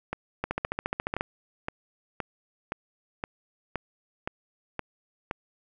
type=two click trains; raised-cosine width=0.5 ms; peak=-13 / -15 dBFS; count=12 / 11; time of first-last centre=0.44-1.209 / 0.13-5.311 s; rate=14.3 / 1.93 Hz; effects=none